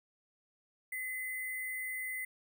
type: tone with sample-and-hold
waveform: sine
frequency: 2035 Hz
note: C7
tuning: 49 cents flat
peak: -36 dBFS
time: 0.92-2.25 s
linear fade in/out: 5 ms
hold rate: 11025 Hz
effects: none